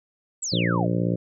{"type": "exponential sweep", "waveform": "sine", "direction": "down", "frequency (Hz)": [8150, 554.4], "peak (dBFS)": -26, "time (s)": [0.42, 0.87], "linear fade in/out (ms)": 10}
{"type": "harmonic tone", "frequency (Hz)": 58.27, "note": "A#1", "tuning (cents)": 0, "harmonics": [2, 3, 4, 5, 6, 7, 8, 9, 10], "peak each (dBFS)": [-26, -24, -35, -30, -32, -36, -36, -32, -38], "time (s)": [0.52, 1.16], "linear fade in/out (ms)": 10}
{"effects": []}